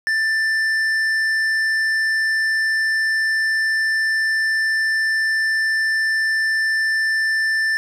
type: tone with tanh clipping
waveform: triangle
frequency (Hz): 1773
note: A6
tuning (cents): +13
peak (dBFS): -18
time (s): 0.07-7.77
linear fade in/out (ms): 0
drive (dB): 12
effects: none